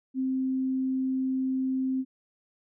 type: tone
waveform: sine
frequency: 261.8 Hz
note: C4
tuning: 1 cent sharp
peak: -25 dBFS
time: 0.14-2.05 s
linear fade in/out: 50 ms
effects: none